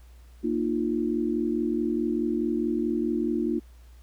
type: chord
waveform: sine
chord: Bb suspended fourth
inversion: none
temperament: equal with one note detuned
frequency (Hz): 233.1 / 304.5 / 349.2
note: Bb3 / Eb4 / F4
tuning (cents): 0 / -37 / 0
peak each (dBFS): -28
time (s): 0.43-3.6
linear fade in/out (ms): 20
effects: added 60 Hz sine -47 dBFS peak until 4.02 s + pink hiss -62 dBFS RMS until 4.02 s